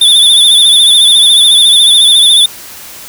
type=tone with vibrato; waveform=square; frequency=3520 Hz; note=A7; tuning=in tune; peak=-3 dBFS; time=0.01-2.46 s; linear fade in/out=5 ms; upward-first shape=sine; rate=14 Hz; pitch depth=61 cents each way; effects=white hiss -29 dBFS RMS until 3.08 s